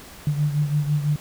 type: beating tone pair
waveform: sine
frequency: 146.83 / 152.83 Hz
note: D3 / D#3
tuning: 0 / -31 cents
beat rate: 6 Hz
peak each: -20 / -26 dBFS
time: 0.27-1.16 s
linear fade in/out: 2 ms
effects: pink hiss -43 dBFS RMS until 1.2 s